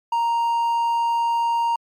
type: tone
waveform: triangle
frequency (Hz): 932.3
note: A#5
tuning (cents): 0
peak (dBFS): -16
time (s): 0.12-1.76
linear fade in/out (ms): 5
effects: MP3 64 kbps